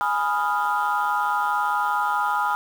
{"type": "chord", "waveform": "sine", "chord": "F half-diminished seventh", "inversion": "first", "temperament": "equal", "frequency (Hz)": [830.6, 987.8, 1244.5, 1396.9], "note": ["Ab5", "Cb6", "Eb6", "F6"], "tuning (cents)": [0, 0, 0, 0], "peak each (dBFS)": [-24, -25, -25, -26], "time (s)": [0.01, 2.55], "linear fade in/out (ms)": 0, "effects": ["tanh soft clip ceiling -13 dBFS", "7-bit"]}